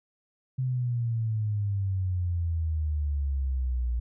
sine exponential sweep, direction down, 130.81 to 58.7 Hz, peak -25 dBFS, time 0.58-4 s, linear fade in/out 10 ms, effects none

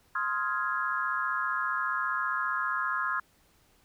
sine chord, F minor seventh, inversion second, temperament equal with one note detuned, 1046.5 / 1261.9 / 1396.9 / 1661.2 Hz, C6 / Eb6 / F6 / Ab6, 0 / +24 / 0 / 0 cents, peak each -33 dBFS, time 0.15-3.2 s, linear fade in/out 5 ms, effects pink hiss -65 dBFS RMS until 3.84 s

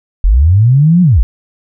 sine linear two-way sweep, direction up then down, 38.97 to 184.4 to 38.97 Hz, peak -4 dBFS, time 0.24-1.23 s, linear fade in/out 0 ms, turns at 1.02 s, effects none

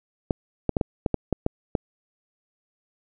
clicks, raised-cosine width 2 ms, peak -8 dBFS, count 9, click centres 0.308 / 0.693 / 0.768 / 0.812 / 1.062 / 1.143 / 1.327 / 1.464 / 1.752 s, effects none

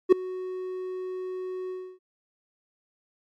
triangle tone with ADSR envelope, 370 Hz, F#4, in tune, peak -7 dBFS, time 0.09-1.99 s, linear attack 33 ms, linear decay 4 ms, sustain -22 dB, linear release 290 ms, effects MP3 64 kbps

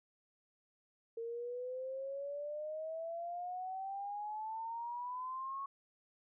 sine exponential sweep, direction up, 455.6 to 1107 Hz, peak -39 dBFS, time 1.17-5.66 s, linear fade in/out 5 ms, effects none

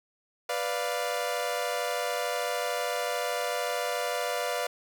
sawtooth chord, B diminished, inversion none, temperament equal, 493.9 / 587.3 / 698.5 Hz, B4 / D5 / F5, 0 / 0 / 0 cents, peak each -29 dBFS, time 0.49-4.67 s, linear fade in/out 5 ms, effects none

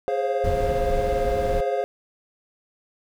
triangle chord, Db major seventh, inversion second, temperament equal with one note detuned, 415.3 / 523.3 / 540.8 / 698.5 Hz, Ab4 / C5 / Db5 / F5, 0 / 0 / -43 / 0 cents, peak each -25 / -26 / -25 / -25 dBFS, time 0.08-1.84 s, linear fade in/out 0 ms
brown noise, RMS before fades -27 dBFS, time 0.44-1.61 s, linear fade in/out 5 ms
sine tone with exponential decay, 92 Hz, F#2, 9 cents flat, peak -18 dBFS, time 0.47-0.55 s, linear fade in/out 5 ms, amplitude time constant 16 ms
effects none

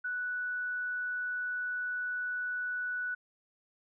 sine tone, 1480 Hz, F#6, in tune, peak -32 dBFS, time 0.04-3.15 s, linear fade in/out 10 ms, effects none

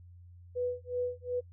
sine tone with tremolo, 493.9 Hz, B4, in tune, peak -28 dBFS, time 0.55-1.41 s, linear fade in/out 20 ms, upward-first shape sine, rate 2.7 Hz, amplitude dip 100%, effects noise-tail reverb RT60 0.1 s tail -26 dB re dry + added 88 Hz sine -50 dBFS peak until 1.52 s

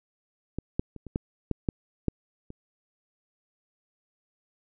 clicks, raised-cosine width 3 ms, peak -18 / -12 / -28 / -27 / -14 / -13 / -12 / -11 / -28 dBFS, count 9, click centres 0.586 / 0.795 / 0.963 / 1.067 / 1.159 / 1.513 / 1.688 / 2.083 / 2.504 s, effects none

